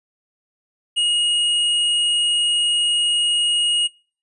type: tone with tanh clipping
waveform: sine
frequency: 2876 Hz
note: F#7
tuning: 50 cents flat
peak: -17 dBFS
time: 0.96-3.88 s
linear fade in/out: 20 ms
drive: 12 dB
effects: noise-tail reverb RT60 0.4 s tail -24 dB re dry + resampled to 24000 Hz